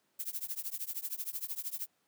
violet noise with tremolo, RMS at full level -35 dBFS, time 0.19-1.87 s, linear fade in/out 10 ms, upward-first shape triangle, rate 13 Hz, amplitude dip 100%, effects pink hiss -75 dBFS RMS until 2.07 s + high-pass 200 Hz 12 dB/octave

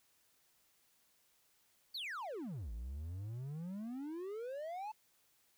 triangle exponential two-way sweep, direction down then up, 4716 to 52.9 to 889 Hz, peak -39 dBFS, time 1.94-4.92 s, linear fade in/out 10 ms, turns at 2.72 s, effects white hiss -73 dBFS RMS until 5.57 s

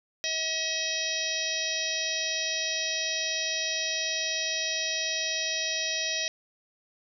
harmonic tone, 639 Hz, D#5, 46 cents sharp, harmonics 1 / 3 / 4 / 5 / 6 / 7 / 8 / 9, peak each -38 / -36 / -35 / -36 / -35 / -40 / -35 / -34 dBFS, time 0.24-6.28 s, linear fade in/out 0 ms, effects none

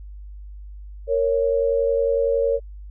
sine tone pair together, 463.5 / 554.4 Hz, A#4 / C#5, -10 / 0 cents, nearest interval minor third, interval 310 cents, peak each -20 dBFS, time 1.07-2.6 s, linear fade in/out 50 ms, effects added 50 Hz sine -35 dBFS peak until 2.9 s

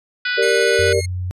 harmonic tone, 493.4 Hz, B4, 2 cents flat, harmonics 3 / 4 / 5 / 6 / 7 / 8 / 9 / 10, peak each -20 / -28 / -28 / -32 / -30 / -34 / -32 / -33 dBFS, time 0.25-0.93 s, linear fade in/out 5 ms
sine chord, G minor, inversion none, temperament equal, 392 / 466.2 / 587.3 Hz, G4 / Bb4 / D5, 0 / 0 / 0 cents, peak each -19 / -17 / -21 dBFS, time 0.37-1.01 s, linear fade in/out 20 ms
15% pulse tone with tremolo, 2149 Hz, C7, 46 cents sharp, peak -19 dBFS, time 0.42-1.06 s, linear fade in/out 10 ms, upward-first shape square, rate 16 Hz, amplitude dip 25%
sine tone, 90.9 Hz, F#2, 30 cents flat, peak -21 dBFS, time 0.79-1.31 s, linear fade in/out 0 ms
effects resampled to 32000 Hz

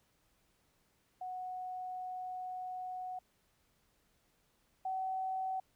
sine tone pair in turn, 737 / 756.8 Hz, F#5 / F#5, -7 / +39 cents, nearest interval unison, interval 46 cents, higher second, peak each -39 / -34 dBFS, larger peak second, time 1.21-3.19 / 4.85-5.6 s, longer first, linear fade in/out 5 ms, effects pink hiss -74 dBFS RMS until 5.75 s

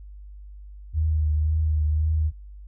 sine tone with vibrato, 77.4 Hz, D#2, 9 cents flat, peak -19 dBFS, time 0.93-2.32 s, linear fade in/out 50 ms, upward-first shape triangle, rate 1.9 Hz, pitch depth 37 cents each way, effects added 50 Hz sine -39 dBFS peak until 2.67 s

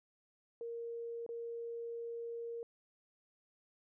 sine tone with dropouts, 466.2 Hz, A#4, in tune, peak -40 dBFS, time 0.61-2.63 s, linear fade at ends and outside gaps 1 ms, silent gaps 1.264-1.29 s, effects none

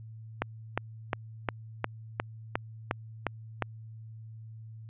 click train, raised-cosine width 0.5 ms, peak -12 dBFS, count 10, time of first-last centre 0.42-3.623 s, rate 2.81 Hz, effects added 111 Hz sine -43 dBFS peak until 4.89 s + resampled to 8000 Hz

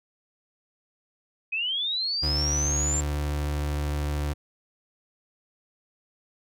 sine linear sweep, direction up, 2489 to 7410 Hz, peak -25 dBFS, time 1.52-3.01 s, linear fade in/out 10 ms
35% pulse tone with pitch glide, 73.9 to 73.39 Hz, D2 to D2, +11 to -1 cents, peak -24 dBFS, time 2.22-4.34 s, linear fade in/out 20 ms, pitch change -12 cents, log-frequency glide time 2.71-2.98 s
effects none

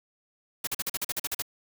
white noise bursts, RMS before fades -30 dBFS, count 11, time 0.64-1.422 s, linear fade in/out 5 ms, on 32 ms, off 43 ms, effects none

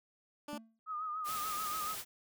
15% pulse tone, 293.7 Hz, D4, in tune, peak -35 dBFS, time 0.48-0.58 s, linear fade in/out 5 ms
triangle tone with exponential decay, 224.2 Hz, A3, 33 cents sharp, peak -38 dBFS, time 0.53-0.79 s, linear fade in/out 0 ms, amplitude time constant 55 ms
sine tone with vibrato, 1244.5 Hz, D#6, in tune, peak -36 dBFS, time 0.86-1.96 s, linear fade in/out 50 ms, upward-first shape sine, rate 6.9 Hz, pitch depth 55 cents each way
white noise, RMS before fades -42 dBFS, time 1.24-2.05 s, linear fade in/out 50 ms
effects none

